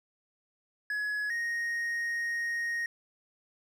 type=tone pair in turn; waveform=triangle; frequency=1688 / 1867.6 Hz; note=G#6 / A#6; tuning=+28 / +3 cents; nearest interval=major second; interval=175 cents; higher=second; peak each=-28 dBFS; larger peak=neither; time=0.9-1.3 / 1.3-2.86 s; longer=second; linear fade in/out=2 ms; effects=none